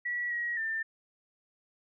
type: tone with pitch steps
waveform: sine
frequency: 1937 / 1903 / 1790 Hz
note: B6 / A#6 / A6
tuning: -34 / +35 / +29 cents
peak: -30 dBFS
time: 0.05-0.83 s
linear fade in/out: 10 ms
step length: 260 ms
effects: none